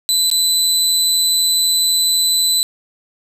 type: tone with dropouts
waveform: 25% pulse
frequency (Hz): 4008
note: B7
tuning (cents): +25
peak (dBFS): -8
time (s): 0.09-2.63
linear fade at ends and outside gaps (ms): 0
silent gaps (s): 0.301-0.314
effects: none